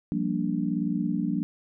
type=chord; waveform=sine; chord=G minor seventh; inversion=third; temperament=equal with one note detuned; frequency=174.61 / 196 / 233.1 / 291.5 Hz; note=F3 / G3 / Bb3 / D4; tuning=0 / 0 / 0 / -13 cents; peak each=-30 dBFS; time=0.12-1.43 s; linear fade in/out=0 ms; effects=none